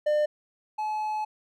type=tone pair in turn; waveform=triangle; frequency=600 / 856.4 Hz; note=D5 / A5; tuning=+37 / -47 cents; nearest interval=tritone; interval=616 cents; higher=second; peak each=-19 / -25 dBFS; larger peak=first; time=0.06-0.26 / 0.78-1.25 s; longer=second; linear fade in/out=10 ms; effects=none